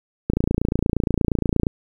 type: click train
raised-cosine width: 3 ms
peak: -6 dBFS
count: 40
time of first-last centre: 0.3-1.668 s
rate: 28.5 Hz
effects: 8-bit